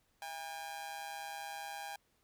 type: tone with amplitude modulation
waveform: sawtooth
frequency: 807 Hz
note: G#5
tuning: 50 cents flat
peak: -35 dBFS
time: 0.22-1.96 s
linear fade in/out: 2 ms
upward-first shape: sine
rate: 150 Hz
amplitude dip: 70%
effects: pink hiss -75 dBFS RMS until 2.23 s